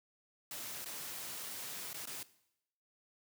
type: noise with dropouts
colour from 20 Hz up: white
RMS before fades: -44 dBFS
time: 0.51-2.23 s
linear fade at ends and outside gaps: 2 ms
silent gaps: 0.846-0.858 / 1.931-1.942 / 2.056-2.072 s
effects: noise-tail reverb RT60 0.8 s tail -18 dB re dry + high-pass 100 Hz 12 dB/octave